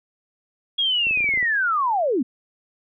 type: linear sweep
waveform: sine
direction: down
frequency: 3327 to 220 Hz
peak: -18 dBFS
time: 0.78-2.23 s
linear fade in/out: 10 ms
type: clicks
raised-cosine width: 2 ms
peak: -25 dBFS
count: 9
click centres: 1.069 / 1.11 / 1.174 / 1.206 / 1.243 / 1.29 / 1.339 / 1.375 / 1.428 s
effects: none